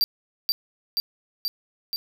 square tone with echo, 4695 Hz, D8, 1 cent flat, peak -18 dBFS, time 0.01-0.04 s, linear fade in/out 0 ms, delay 480 ms, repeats 4, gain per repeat -2 dB, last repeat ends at 1.96 s, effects none

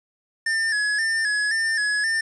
square tone with vibrato, 1742 Hz, A6, 18 cents flat, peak -21 dBFS, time 0.46-2.21 s, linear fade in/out 5 ms, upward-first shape square, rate 1.9 Hz, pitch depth 55 cents each way, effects resampled to 22050 Hz + 8-bit

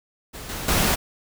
pink noise with level steps, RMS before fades -37 / -31 / -20 dBFS, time 0.33-0.96 s, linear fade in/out 20 ms, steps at 0.49 / 0.68 s, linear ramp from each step 5 ms, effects none

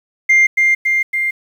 sine tone with echo, 2100 Hz, C7, 6 cents sharp, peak -5 dBFS, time 0.29-0.47 s, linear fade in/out 10 ms, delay 280 ms, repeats 3, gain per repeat -3 dB, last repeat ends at 1.31 s, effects tanh soft clip ceiling -6 dBFS + 7-bit

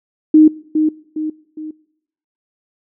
sine tone with echo, 310 Hz, D#4, 6 cents flat, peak -4 dBFS, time 0.34-0.48 s, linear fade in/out 5 ms, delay 410 ms, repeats 3, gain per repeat -7 dB, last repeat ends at 1.71 s, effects noise-tail reverb RT60 0.8 s tail -23 dB re dry

